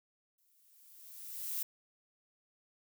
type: noise with exponential growth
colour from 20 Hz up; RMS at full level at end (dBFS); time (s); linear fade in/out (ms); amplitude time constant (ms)
violet; -35; 0.38-1.63; 5; 270
effects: none